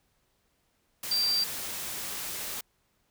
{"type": "tone in noise", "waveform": "sine", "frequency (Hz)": 4699, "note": "D8", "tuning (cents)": 0, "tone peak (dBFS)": -24, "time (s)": [1.11, 1.44], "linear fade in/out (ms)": 5, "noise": "white", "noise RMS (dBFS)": -36, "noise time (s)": [1.03, 2.61], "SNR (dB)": 9, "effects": ["pink hiss -72 dBFS RMS until 3.1 s"]}